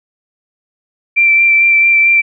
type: tone with vibrato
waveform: sine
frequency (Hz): 2349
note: D7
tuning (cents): 0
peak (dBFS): -6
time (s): 1.16-2.22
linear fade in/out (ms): 20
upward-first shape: sine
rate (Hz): 4.5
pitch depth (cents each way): 15
effects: none